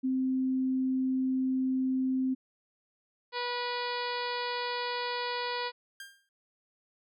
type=tone; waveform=sine; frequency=260.5 Hz; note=C4; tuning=7 cents flat; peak=-26 dBFS; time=0.03-2.35 s; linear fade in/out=20 ms
type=harmonic tone; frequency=487.6 Hz; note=B4; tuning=22 cents flat; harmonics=1 / 2 / 3 / 4 / 5 / 6 / 7 / 8 / 9 / 10; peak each=-37 / -35 / -42 / -41 / -43 / -46 / -44 / -45 / -42 / -46 dBFS; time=3.32-5.72 s; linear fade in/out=50 ms
type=tone with exponential decay; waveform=sawtooth; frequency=1600 Hz; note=G6; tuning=35 cents sharp; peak=-36 dBFS; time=6-6.29 s; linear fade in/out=2 ms; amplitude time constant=63 ms
effects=none